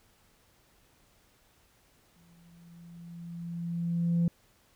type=tone with exponential growth; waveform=sine; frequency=170.3 Hz; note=F3; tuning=43 cents flat; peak=-20 dBFS; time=2.16-4.28 s; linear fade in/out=2 ms; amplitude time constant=460 ms; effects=tanh soft clip ceiling -21 dBFS + pink hiss -65 dBFS RMS until 4.75 s